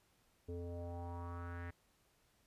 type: tone with low-pass filter sweep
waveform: square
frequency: 86.6 Hz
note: F2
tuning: 14 cents flat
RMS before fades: -45 dBFS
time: 0.48-1.71 s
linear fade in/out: 10 ms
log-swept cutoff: 410 to 1900 Hz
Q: 4.2
effects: pink hiss -74 dBFS RMS until 2.46 s + resampled to 32000 Hz